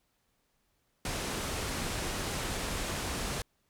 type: low-pass noise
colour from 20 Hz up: pink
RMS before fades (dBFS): -35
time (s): 1.05-3.42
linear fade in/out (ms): 2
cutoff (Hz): 11000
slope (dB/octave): 24
effects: pink hiss -75 dBFS RMS until 3.69 s